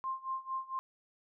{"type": "tone with tremolo", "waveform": "sine", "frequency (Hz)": 1055, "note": "C6", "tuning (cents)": 14, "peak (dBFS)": -32, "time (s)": [0.04, 0.79], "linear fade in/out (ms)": 0, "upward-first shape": "sine", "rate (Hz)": 4.4, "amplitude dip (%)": 90, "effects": []}